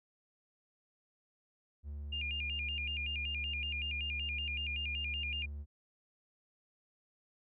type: tone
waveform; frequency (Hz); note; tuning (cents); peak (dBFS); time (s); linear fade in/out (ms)
triangle; 72.7; D2; -17; -38; 1.83-5.66; 50
type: tone with vibrato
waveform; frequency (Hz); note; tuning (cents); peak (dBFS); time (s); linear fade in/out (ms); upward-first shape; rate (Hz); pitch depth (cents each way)
sine; 2607; E7; -20; -36; 2.12-5.46; 10; square; 5.3; 130
effects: none